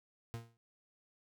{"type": "tone with exponential decay", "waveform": "40% pulse", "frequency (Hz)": 115.8, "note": "A#2", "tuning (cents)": -11, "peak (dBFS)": -36, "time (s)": [0.34, 0.57], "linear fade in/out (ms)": 0, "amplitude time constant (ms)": 49, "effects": []}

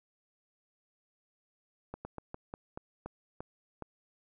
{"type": "slowing click train", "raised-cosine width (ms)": 1, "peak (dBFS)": -26, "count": 9, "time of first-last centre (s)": [1.94, 3.823], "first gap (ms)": 110, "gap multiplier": 1.21, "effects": []}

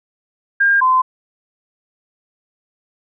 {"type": "tone pair in turn", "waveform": "sine", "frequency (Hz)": [1607, 1029.4], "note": ["G6", "C6"], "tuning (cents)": [43, -29], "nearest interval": "minor sixth", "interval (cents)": 772, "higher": "first", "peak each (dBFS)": -10, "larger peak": "neither", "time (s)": [[0.6, 0.81], [0.81, 1.02]], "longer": "neither", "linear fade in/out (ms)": 10, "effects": []}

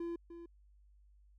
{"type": "tone with echo", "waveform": "triangle", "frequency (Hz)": 340, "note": "F4", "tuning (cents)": -46, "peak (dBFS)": -35, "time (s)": [0, 0.16], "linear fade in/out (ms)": 5, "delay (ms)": 300, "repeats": 1, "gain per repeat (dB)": -10, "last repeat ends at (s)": 0.46, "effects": ["added 50 Hz sine -61 dBFS peak until 1.38 s"]}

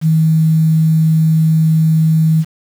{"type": "tone with quantisation", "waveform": "sine", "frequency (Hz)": 159.2, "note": "D#3", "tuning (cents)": 40, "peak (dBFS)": -8, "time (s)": [0.01, 2.45], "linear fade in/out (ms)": 50, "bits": 6, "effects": []}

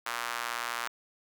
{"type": "tone with high-pass filter", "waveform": "sawtooth", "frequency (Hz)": 118.8, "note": "A#2", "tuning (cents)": 33, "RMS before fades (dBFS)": -35, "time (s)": [0.06, 0.88], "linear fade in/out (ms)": 5, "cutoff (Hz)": 1200, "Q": 1.7, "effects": []}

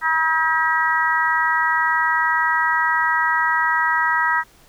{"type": "harmonic tone", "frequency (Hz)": 320.1, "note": "D#4", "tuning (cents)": 49, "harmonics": [3, 4, 5, 6], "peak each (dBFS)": [-21, -22, -22, -21], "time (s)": [0.01, 4.44], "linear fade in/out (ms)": 50, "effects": ["pink hiss -52 dBFS RMS until 4.68 s"]}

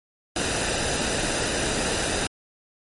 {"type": "noise with comb filter", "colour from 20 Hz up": "pink", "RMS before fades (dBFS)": -25, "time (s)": [0.36, 2.27], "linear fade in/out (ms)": 2, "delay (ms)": 0.91, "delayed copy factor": -0.5, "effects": ["MP3 48 kbps"]}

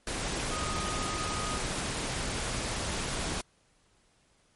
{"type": "tone in noise", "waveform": "sine", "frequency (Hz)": 1244.5, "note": "D#6", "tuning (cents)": 0, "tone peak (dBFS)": -36, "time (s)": [0.51, 1.58], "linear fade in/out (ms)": 2, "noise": "pink", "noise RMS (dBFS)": -33, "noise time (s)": [0.07, 3.41], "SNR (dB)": -6, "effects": ["pink hiss -67 dBFS RMS until 4.55 s", "MP3 48 kbps"]}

